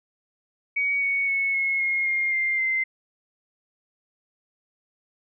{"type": "tone with pitch steps", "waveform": "sine", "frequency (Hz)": [2252, 2226, 2201, 2175, 2150, 2126, 2101, 2077], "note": ["C#7", "C#7", "C#7", "C#7", "C7", "C7", "C7", "C7"], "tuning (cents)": [27, 7, -13, -33, 47, 27, 7, -13], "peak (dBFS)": -21, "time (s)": [0.76, 2.84], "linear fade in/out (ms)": 10, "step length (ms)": 260, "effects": []}